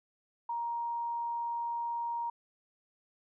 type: tone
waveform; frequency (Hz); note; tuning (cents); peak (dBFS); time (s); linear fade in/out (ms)
sine; 939; A#5; +12; -32; 0.49-2.3; 5
effects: none